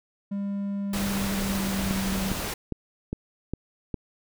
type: tone with pitch glide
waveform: triangle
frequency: 200 to 192.19 Hz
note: G3 to G3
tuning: +35 to -34 cents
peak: -25 dBFS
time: 0.31-2.33 s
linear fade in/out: 10 ms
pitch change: -69 cents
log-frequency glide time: 0.82-2.07 s
type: noise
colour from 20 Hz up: pink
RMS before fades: -31 dBFS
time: 0.93-2.54 s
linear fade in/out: 5 ms
type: click train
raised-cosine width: 3 ms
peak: -16 dBFS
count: 6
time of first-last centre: 1.91-3.943 s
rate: 2.46 Hz
effects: none